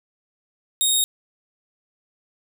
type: tone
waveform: 15% pulse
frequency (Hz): 3729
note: A#7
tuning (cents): 0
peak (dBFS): -10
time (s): 0.81-1.04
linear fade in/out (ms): 0
effects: none